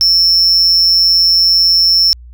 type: tone with amplitude modulation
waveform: triangle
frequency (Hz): 5400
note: E8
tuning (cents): +41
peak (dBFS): -3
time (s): 0.01-2.13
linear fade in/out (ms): 0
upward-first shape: sine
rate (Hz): 178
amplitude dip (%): 60
effects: added 60 Hz sine -32 dBFS peak until 2.33 s